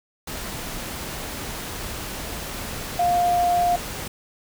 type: tone in noise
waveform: sine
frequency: 704 Hz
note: F5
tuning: 14 cents sharp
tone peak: -17 dBFS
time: 2.99-3.76 s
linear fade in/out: 5 ms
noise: pink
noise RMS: -32 dBFS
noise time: 0.27-4.08 s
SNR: +12 dB
effects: none